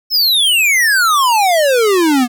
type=exponential sweep; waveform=square; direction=down; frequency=5360 to 235 Hz; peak=-10 dBFS; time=0.1-2.28 s; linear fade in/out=50 ms; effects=none